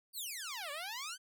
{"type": "exponential two-way sweep", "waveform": "10% pulse", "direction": "down then up", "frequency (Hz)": [4742, 554.4, 1595], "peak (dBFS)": -32, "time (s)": [0.13, 1.18], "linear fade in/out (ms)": 50, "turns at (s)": 0.71, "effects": []}